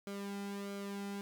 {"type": "tone with flanger", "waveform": "sawtooth", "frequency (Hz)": 200, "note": "G3", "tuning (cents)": 35, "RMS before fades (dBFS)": -42, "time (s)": [0.07, 1.21], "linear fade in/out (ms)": 0, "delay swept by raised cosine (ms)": [1.1, 1.79], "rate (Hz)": 1.5, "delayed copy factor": -0.65, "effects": []}